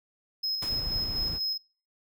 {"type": "tone with tremolo", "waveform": "triangle", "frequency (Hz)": 5130, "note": "E8", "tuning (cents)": -48, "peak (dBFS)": -26, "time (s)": [0.43, 1.58], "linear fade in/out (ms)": 10, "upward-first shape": "square", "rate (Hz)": 4.1, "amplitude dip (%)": 35}
{"type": "noise with exponential decay", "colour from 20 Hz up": "pink", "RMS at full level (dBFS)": -36, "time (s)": [0.62, 0.93], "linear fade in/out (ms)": 5, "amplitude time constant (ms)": 67}
{"type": "noise", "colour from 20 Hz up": "brown", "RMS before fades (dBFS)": -36, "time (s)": [0.67, 1.4], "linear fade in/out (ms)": 50}
{"effects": ["noise-tail reverb RT60 0.4 s tail -26 dB re dry"]}